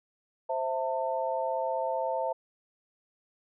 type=chord; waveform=sine; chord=A minor; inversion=first; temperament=equal with one note detuned; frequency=523.3 / 659.3 / 897.5 Hz; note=C5 / E5 / A5; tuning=0 / 0 / +34 cents; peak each=-32 dBFS; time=0.49-2.33 s; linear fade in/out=10 ms; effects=none